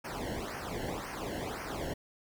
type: noise with flanger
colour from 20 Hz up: brown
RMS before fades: -38 dBFS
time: 0.04-1.94 s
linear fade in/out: 10 ms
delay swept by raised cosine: 0.26 to 0.84 ms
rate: 1.9 Hz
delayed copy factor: -0.95
effects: none